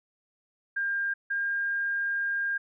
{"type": "tone pair in turn", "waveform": "sine", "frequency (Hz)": [1602, 1608.5], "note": ["G6", "G6"], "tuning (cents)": [37, 44], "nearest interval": "unison", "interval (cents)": 7, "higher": "second", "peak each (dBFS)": -26, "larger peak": "neither", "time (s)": [[0.76, 1.14], [1.3, 2.58]], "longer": "second", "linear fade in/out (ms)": 10, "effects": []}